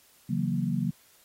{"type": "chord", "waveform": "sine", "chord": "F# dominant seventh", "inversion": "second", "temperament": "equal", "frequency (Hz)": [138.59, 164.81, 185, 233.1], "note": ["C#3", "E3", "F#3", "A#3"], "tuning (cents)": [0, 0, 0, 0], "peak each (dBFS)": [-31, -32, -30, -31], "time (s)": [0.29, 0.91], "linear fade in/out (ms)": 10, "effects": ["white hiss -60 dBFS RMS until 1.24 s", "AAC 48 kbps"]}